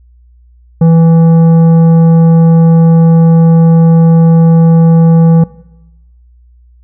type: tone with tanh clipping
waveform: sine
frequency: 164.8 Hz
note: E3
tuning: in tune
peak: -4 dBFS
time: 0.81-5.44 s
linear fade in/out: 5 ms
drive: 10 dB
effects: noise-tail reverb RT60 1.0 s tail -20 dB re dry + added 60 Hz sine -39 dBFS peak until 6.83 s